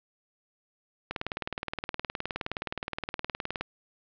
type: click train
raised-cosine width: 0.3 ms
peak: -15 dBFS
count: 49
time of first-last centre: 1.11-3.61 s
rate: 19.2 Hz
effects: low-pass 4000 Hz 12 dB/octave